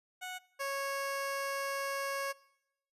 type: tone pair in turn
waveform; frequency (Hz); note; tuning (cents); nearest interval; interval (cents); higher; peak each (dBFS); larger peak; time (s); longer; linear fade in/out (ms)
15% pulse; 736 / 551.4; F#5 / C#5; -9 / -9; perfect fourth; 500; first; -33 / -28; second; 0.21-0.39 / 0.59-2.33; second; 20
effects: noise-tail reverb RT60 0.8 s tail -21 dB re dry + resampled to 32000 Hz